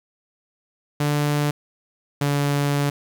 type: tone pair in turn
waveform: sawtooth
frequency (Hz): 146.83 / 143.23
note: D3 / D3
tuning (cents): 0 / -43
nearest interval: unison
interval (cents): 43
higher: first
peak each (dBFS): -15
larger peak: neither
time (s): 1-1.51 / 2.21-2.9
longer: second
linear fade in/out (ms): 5
effects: 9-bit